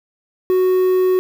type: tone with quantisation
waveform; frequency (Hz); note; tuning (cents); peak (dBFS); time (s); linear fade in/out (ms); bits
triangle; 370; F#4; 0; -10; 0.5-1.19; 0; 6
effects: none